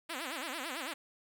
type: tone with vibrato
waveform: 5% pulse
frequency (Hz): 292.1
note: D4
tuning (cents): -9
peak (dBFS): -26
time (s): 0.09-0.94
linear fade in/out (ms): 10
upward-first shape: sine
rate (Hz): 9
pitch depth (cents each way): 270
effects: none